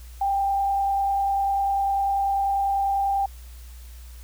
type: tone with frequency modulation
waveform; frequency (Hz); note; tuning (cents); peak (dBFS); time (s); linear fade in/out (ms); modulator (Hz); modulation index
sine; 791; G5; +15; -20; 0.21-3.26; 5; 30.1; 0.36
effects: added 60 Hz sine -39 dBFS peak until 4.23 s + white hiss -52 dBFS RMS until 4.23 s